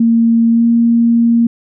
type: tone with pitch glide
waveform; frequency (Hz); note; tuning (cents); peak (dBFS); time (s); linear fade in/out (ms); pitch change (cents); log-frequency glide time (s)
sine; 230 to 233.1; A#3 to A#3; -23 to 0; -7; 0-1.47; 5; +23; 0.5-0.65
effects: none